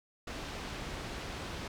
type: low-pass noise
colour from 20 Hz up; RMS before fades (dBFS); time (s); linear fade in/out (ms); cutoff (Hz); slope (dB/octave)
pink; -41; 0.27-1.68; 5; 5000; 12
effects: none